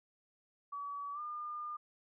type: tone with pitch glide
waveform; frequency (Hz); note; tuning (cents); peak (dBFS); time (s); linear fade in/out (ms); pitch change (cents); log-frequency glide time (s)
sine; 1140 to 1207.8; C#6 to D6; +48 to +48; -39; 0.72-1.77; 10; +100; 1.13-1.2
effects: none